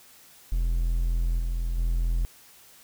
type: tone with level steps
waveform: triangle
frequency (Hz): 42.13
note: E1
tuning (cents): +38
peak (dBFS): -20 / -23 / -20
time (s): 0.52-2.25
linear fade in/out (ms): 0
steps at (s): 1.39 / 1.78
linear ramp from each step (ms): 5
effects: white hiss -53 dBFS RMS until 2.83 s